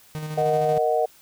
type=tone with tremolo; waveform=45% pulse; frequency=153.9 Hz; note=D#3; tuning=19 cents flat; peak=-28 dBFS; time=0.15-0.78 s; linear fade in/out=0 ms; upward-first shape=square; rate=13 Hz; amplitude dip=35%
type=chord; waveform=sine; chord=D# minor; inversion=second; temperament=equal; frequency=466.2 / 622.3 / 740 Hz; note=A#4 / D#5 / F#5; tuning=0 / 0 / 0 cents; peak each=-23 dBFS; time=0.37-1.06 s; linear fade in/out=10 ms
effects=white hiss -53 dBFS RMS until 1.21 s